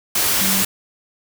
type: tone in noise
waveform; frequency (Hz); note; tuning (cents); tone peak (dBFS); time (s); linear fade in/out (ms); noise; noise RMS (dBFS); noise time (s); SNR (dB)
sine; 192.4; G3; -32; -23; 0.41-0.63; 5; white; -18; 0.15-0.65; -8
effects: none